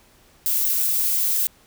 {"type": "noise", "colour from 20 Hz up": "violet", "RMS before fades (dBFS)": -21, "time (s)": [0.46, 1.47], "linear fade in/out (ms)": 0, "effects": ["pink hiss -55 dBFS RMS until 1.66 s"]}